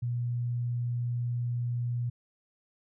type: tone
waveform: sine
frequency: 120.7 Hz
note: B2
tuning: 39 cents flat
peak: -28 dBFS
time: 0.02-2.1 s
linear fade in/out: 10 ms
effects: none